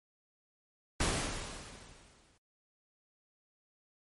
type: noise with exponential decay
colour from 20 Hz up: pink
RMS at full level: -29 dBFS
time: 1-2.38 s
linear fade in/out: 5 ms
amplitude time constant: 300 ms
effects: MP3 48 kbps